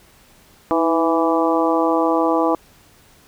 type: harmonic tone with a mistuned harmonic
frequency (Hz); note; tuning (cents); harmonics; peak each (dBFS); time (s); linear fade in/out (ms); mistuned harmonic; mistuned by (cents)
165.6; E3; +8; 2 / 3 / 4 / 5 / 6 / 7; -19 / -21 / -22 / -23 / -24 / -24; 0.71-2.55; 0; 2; -43
effects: pink hiss -51 dBFS RMS until 3.27 s